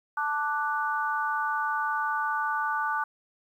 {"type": "chord", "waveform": "sine", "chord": "D major", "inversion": "second", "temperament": "equal", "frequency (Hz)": [880, 1174.7, 1480], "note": ["A5", "D6", "F#6"], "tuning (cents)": [0, 0, 0], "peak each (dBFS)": -30, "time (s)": [0.17, 3.04], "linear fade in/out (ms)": 5, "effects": ["10-bit"]}